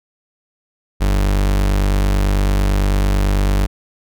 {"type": "tone", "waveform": "40% pulse", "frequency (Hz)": 49, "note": "G1", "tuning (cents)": 0, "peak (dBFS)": -12, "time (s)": [1, 3.67], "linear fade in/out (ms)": 20, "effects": []}